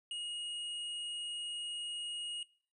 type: tone with hard clipping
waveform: sine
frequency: 2876 Hz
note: F#7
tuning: 50 cents flat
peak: -39 dBFS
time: 0.11-2.43 s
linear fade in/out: 2 ms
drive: 8 dB
effects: noise-tail reverb RT60 0.5 s tail -22 dB re dry + resampled to 24000 Hz